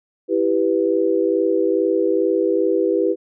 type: chord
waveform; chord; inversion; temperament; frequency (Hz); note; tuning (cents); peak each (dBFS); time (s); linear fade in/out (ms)
sine; E minor; none; equal; 329.6 / 392 / 493.9; E4 / G4 / B4; 0 / 0 / 0; -20 / -19 / -20; 0.28-3.16; 50
effects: none